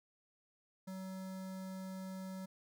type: tone with notch filter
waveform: square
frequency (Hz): 188.8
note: F#3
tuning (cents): +35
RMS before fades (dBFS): -45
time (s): 0.87-2.46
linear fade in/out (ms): 10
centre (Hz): 2700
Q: 1.3
effects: none